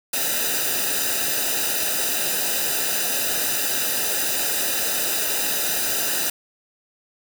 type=noise with comb filter; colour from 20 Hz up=white; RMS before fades=-23 dBFS; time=0.13-6.3 s; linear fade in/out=5 ms; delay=0.91 ms; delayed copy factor=-0.85; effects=none